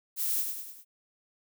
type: noise with echo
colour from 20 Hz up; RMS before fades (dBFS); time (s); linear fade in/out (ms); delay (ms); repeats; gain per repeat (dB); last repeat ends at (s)
violet; -30; 0.16-0.45; 50; 100; 4; -5; 0.85
effects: none